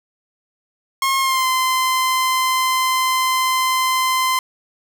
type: tone with pitch glide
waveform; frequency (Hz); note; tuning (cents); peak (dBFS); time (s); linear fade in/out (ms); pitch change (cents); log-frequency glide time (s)
sawtooth; 1076 to 1034.6; C6 to C6; +48 to -20; -12; 1.02-4.39; 2; -68; 1.19-1.46
effects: none